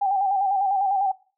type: tone with vibrato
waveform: sine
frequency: 784 Hz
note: G5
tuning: in tune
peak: -19 dBFS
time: 0.01-1.12 s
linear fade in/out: 10 ms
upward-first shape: square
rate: 10 Hz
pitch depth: 49 cents each way
effects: noise-tail reverb RT60 0.4 s tail -22 dB re dry